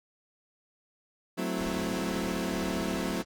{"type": "chord", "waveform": "30% pulse", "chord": "F# half-diminished seventh", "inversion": "none", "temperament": "equal with one note detuned", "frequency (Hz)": [185, 220, 260.3, 329.6], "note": ["F#3", "A3", "C4", "E4"], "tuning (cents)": [0, 0, -9, 0], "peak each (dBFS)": [-31, -34, -33, -34], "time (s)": [1.37, 3.23], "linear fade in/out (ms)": 20}
{"type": "low-pass noise", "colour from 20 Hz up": "pink", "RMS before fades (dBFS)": -41, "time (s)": [1.56, 3.25], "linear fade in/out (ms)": 50, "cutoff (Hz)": 7100, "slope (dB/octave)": 24}
{"effects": []}